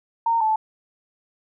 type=tone pair in turn; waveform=sine; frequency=920 / 872.8 Hz; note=A#5 / A5; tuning=-23 / -14 cents; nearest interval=minor second; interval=91 cents; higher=first; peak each=-17 dBFS; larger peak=neither; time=0.26-0.41 / 0.41-0.56 s; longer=neither; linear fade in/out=5 ms; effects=none